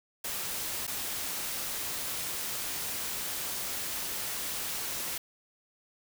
white noise with dropouts, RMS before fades -35 dBFS, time 0.24-5.18 s, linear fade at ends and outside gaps 5 ms, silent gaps 0.869-0.876 s, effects none

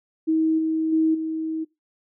sine tone with level steps, 318.8 Hz, D#4, 42 cents sharp, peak -17 / -20 / -16 / -24 dBFS, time 0.27-1.65 s, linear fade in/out 20 ms, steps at 0.58 / 0.92 / 1.14 s, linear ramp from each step 10 ms, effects noise-tail reverb RT60 0.2 s tail -21 dB re dry

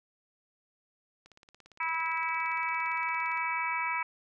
click train, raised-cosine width 0.2 ms, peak -37 dBFS, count 38, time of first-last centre 1.26-3.374 s, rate 17.5 Hz
harmonic tone, 326 Hz, E4, 19 cents flat, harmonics 3 / 4 / 5 / 6 / 7 / 8, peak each -33 / -37 / -42 / -40 / -33 / -43 dBFS, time 1.8-4.03 s, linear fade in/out 5 ms
effects none

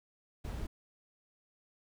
brown noise, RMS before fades -39 dBFS, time 0.44-0.67 s, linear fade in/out 10 ms, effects none

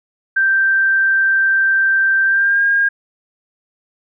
sine tone with pitch glide, 1568 to 1618.6 Hz, G6 to G#6, 0 to -45 cents, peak -11 dBFS, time 0.36-2.89 s, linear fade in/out 10 ms, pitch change +55 cents, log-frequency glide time 2.25-2.63 s, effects none

